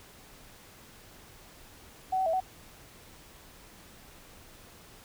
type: tone with pitch steps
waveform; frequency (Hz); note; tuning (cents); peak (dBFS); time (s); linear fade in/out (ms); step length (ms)
sine; 752 / 758 / 651 / 750; F#5 / F#5 / E5 / F#5; +28 / +42 / -22 / +23; -25; 2.12-2.404; 10; 71
effects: pink hiss -53 dBFS RMS until 5.04 s